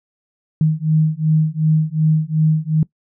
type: beating tone pair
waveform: sine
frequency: 155.1 / 157.8 Hz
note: D#3 / D#3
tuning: -5 / +25 cents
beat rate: 2.7 Hz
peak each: -16 dBFS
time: 0.61-2.83 s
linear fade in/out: 2 ms
effects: noise-tail reverb RT60 0.1 s tail -21 dB re dry